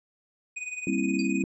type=tone with tremolo; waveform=square; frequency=2489 Hz; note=D#7; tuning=in tune; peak=-31 dBFS; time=0.56-1.43 s; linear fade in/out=10 ms; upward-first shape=sine; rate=19 Hz; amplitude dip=70%
type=chord; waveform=sine; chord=C dominant seventh; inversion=second; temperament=equal with one note detuned; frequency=196 / 233.1 / 266.2 / 329.6 Hz; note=G3 / Bb3 / C4 / E4; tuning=0 / 0 / +30 / 0 cents; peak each=-29 / -33 / -28 / -30 dBFS; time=0.87-1.44 s; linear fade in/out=2 ms
type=tone with exponential decay; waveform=sine; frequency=4662 Hz; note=D8; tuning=14 cents flat; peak=-33 dBFS; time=1.19-1.31 s; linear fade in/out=1 ms; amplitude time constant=26 ms
effects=resampled to 22050 Hz